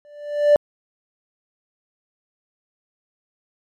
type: tone with exponential growth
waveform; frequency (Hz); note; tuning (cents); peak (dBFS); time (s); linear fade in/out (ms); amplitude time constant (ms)
triangle; 587.3; D5; 0; -4; 0.05-0.56; 0; 110
effects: tanh soft clip ceiling -4 dBFS + MP3 96 kbps